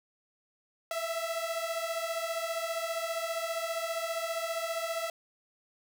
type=beating tone pair; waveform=sawtooth; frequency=655 / 670 Hz; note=E5 / E5; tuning=-11 / +28 cents; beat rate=15 Hz; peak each=-31 dBFS; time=0.91-5.1 s; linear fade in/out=2 ms; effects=none